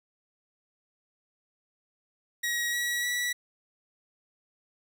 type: tone with pitch steps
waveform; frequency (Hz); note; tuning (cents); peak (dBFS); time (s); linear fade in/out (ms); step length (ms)
sawtooth; 1902 / 1924.1 / 1946.5; A#6 / B6 / B6; +34 / -46 / -26; -24; 2.43-3.33; 10; 300
effects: none